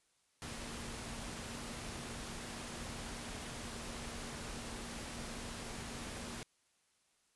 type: tone in noise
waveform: sine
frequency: 233.8 Hz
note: A#3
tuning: 5 cents sharp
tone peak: -52 dBFS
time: 0.42-6.43 s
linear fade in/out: 0 ms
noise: pink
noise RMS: -45 dBFS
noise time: 0.42-6.43 s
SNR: -10 dB
effects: white hiss -75 dBFS RMS until 7.35 s + resampled to 24000 Hz